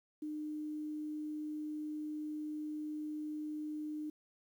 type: tone with quantisation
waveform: sine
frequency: 303.8 Hz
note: D#4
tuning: 41 cents flat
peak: -38 dBFS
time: 0.22-4.1 s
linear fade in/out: 5 ms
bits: 11
effects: none